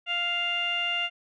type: tone with low-pass filter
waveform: 15% pulse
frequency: 698.5 Hz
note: F5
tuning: in tune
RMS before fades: -28 dBFS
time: 0.06-1.1 s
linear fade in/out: 50 ms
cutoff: 2800 Hz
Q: 6.3
effects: none